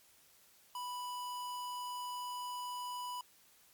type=tone; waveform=square; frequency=987.8 Hz; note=B5; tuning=in tune; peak=-40 dBFS; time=0.75-3.21 s; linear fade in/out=2 ms; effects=white hiss -65 dBFS RMS until 3.73 s + MP3 96 kbps